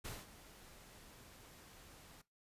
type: noise with ADSR envelope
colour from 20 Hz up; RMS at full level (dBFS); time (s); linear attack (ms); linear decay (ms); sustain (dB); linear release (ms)
pink; -45; 0.04-2.22; 17; 200; -14; 12
effects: noise-tail reverb RT60 0.2 s tail -19 dB re dry + resampled to 32000 Hz